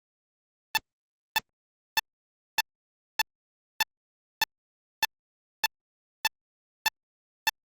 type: tone bursts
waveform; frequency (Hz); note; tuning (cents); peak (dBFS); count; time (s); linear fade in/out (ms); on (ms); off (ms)
10% pulse; 880; A5; 0; -11; 12; 0.75-7.492; 0; 21; 590
effects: Opus 24 kbps